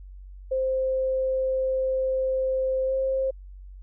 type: tone with pitch glide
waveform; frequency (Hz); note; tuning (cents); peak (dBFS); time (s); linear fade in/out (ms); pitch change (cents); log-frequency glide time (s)
sine; 523.3 to 530.3; C5 to C5; 0 to +23; -22; 0.51-3.31; 10; +23; 2.86-2.93
effects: added 47 Hz sine -40 dBFS peak until 3.82 s